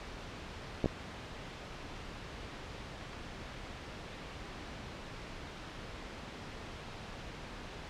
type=clicks; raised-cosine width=2 ms; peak=-16 dBFS; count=2; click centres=0.843 / 0.859 s; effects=pink hiss -45 dBFS RMS until 7.89 s + low-pass 4000 Hz 12 dB/octave